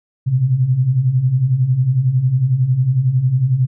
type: beating tone pair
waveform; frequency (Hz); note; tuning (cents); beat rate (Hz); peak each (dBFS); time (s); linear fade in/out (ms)
sine; 120.8 / 131.8; B2 / C3; -38 / +13; 11; -19 / -13; 0.26-3.67; 20
effects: none